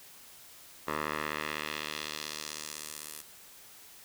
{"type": "tone with band-pass filter sweep", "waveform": "10% pulse", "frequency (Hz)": 75.9, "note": "D#2", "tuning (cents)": -42, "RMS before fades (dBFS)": -38, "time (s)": [0.87, 3.22], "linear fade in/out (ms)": 10, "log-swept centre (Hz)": [1200, 12000], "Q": 1.1, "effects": ["white hiss -53 dBFS RMS until 4.04 s"]}